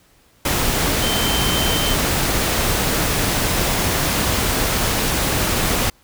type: tone in noise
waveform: sine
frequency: 3103 Hz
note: G7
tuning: 18 cents flat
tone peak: -23 dBFS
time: 1.02-1.94 s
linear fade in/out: 5 ms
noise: pink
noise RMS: -19 dBFS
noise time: 0.45-5.9 s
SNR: -7 dB
effects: pink hiss -55 dBFS RMS until 6.03 s